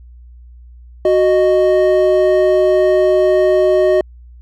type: tone pair together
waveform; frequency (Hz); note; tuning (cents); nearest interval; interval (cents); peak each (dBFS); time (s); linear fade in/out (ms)
triangle; 370 / 617.3; F#4 / D#5; 0 / -14; major sixth; 886; -10; 1.05-4.01; 2
effects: added 60 Hz sine -36 dBFS peak until 4.41 s